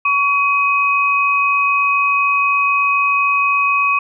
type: tone pair together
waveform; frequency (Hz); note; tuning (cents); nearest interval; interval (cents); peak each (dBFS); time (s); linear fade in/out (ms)
sine; 1124 / 2523; C#6 / D#7; +24 / +23; octave + major second; 1399; -15; 0.05-3.99; 5
effects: none